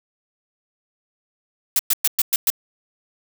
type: noise bursts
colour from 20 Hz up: blue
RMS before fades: -17 dBFS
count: 6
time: 1.76-2.502 s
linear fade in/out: 2 ms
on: 32 ms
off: 110 ms
effects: none